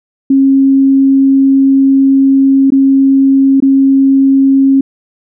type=tone with dropouts; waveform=sine; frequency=270.9 Hz; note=C#4; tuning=40 cents flat; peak=-4 dBFS; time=0.3-4.81 s; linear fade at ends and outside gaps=5 ms; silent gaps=2.704-2.72 / 3.603-3.623 s; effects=none